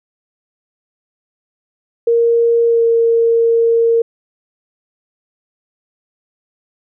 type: tone with pitch glide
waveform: sine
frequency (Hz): 466.2 to 461.1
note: A#4 to A#4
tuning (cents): 0 to -19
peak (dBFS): -9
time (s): 2.07-4.02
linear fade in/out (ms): 5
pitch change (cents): -19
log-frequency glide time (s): 2.66-2.83
effects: none